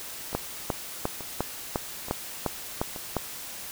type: two click trains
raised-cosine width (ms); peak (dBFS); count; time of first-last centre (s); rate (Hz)
1; -23 / -11; 4 / 9; 0.33-2.962 / 0.35-3.167; 1.14 / 2.84
effects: white hiss -39 dBFS RMS until 3.71 s